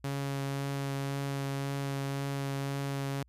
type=tone with vibrato; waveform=sawtooth; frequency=138.59 Hz; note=C#3; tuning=in tune; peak=-28 dBFS; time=0.04-3.23 s; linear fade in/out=5 ms; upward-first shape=triangle; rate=1.9 Hz; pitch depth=12 cents each way; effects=added 60 Hz sine -60 dBFS peak until 3.28 s + resampled to 32000 Hz